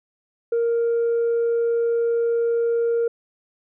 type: tone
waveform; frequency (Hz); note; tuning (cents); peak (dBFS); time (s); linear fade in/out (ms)
sine; 466.2; A#4; 0; -16; 0.52-3.08; 5
effects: tanh soft clip ceiling -16 dBFS